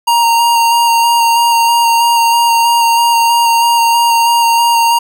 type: tone with vibrato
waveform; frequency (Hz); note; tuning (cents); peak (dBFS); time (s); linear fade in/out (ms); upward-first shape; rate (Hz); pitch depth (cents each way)
square; 932.3; A#5; 0; -8; 0.07-4.99; 10; square; 3.1; 12
effects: none